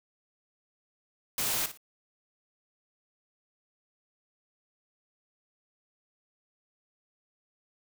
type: noise with echo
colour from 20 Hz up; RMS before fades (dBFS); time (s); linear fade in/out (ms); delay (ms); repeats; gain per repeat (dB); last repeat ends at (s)
white; -30; 1.38-1.66; 2; 57; 2; -12; 1.774
effects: none